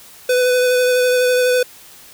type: tone with vibrato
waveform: square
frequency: 500 Hz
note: B4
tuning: 21 cents sharp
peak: -13 dBFS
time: 0.29-1.63 s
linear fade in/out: 5 ms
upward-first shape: sine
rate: 12 Hz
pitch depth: 15 cents each way
effects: white hiss -42 dBFS RMS until 2.13 s